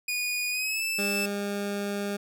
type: tone with pitch glide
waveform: sawtooth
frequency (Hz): 2460 to 2637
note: D#7 to E7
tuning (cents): -20 to 0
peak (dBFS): -24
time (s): 0.08-1.26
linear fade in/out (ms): 5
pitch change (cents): +120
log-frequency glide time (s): 0.5-0.83
type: tone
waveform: 20% pulse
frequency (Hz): 202.3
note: G#3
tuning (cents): -45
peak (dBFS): -24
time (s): 0.98-2.17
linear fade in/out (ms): 10
effects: none